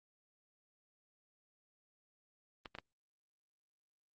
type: clicks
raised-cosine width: 0.3 ms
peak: -28 dBFS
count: 3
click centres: 2.658 / 2.751 / 2.786 s
effects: Opus 24 kbps